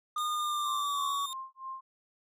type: tone with pitch glide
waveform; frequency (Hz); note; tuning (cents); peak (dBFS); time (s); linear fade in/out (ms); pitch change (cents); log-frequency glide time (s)
triangle; 1216 to 1128; D#6 to C#6; -40 to +30; -28; 0.16-1.26; 5; -130; 0.33-1.09
type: tone with vibrato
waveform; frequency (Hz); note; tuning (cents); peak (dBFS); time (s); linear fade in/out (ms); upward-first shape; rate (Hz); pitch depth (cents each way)
sawtooth; 3650; A#7; -37; -35; 0.18-1.33; 0; sine; 4.5; 11
type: tone with tremolo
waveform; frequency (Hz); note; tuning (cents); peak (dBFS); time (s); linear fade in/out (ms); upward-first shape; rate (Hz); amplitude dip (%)
sine; 1057; C6; +17; -36; 0.65-1.81; 10; sine; 3.1; 100
effects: none